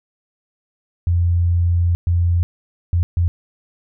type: tone bursts at uneven times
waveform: sine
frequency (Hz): 86.6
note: F2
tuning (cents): -14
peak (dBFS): -13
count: 4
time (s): 1.07-1.95 / 2.07-2.43 / 2.93-3.03 / 3.17-3.28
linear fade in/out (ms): 0
effects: none